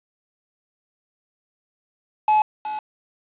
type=tone with echo; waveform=triangle; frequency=855 Hz; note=A5; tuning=50 cents flat; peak=-12 dBFS; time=2.28-2.42 s; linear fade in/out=2 ms; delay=370 ms; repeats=1; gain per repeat=-12 dB; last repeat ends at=2.79 s; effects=resampled to 8000 Hz + 7-bit